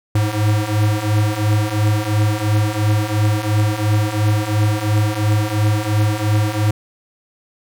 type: beating tone pair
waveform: square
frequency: 104.1 / 107 Hz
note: G#2 / A2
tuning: +5 / -48 cents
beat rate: 2.9 Hz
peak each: -20 / -17 dBFS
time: 0.15-6.71 s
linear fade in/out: 5 ms
effects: none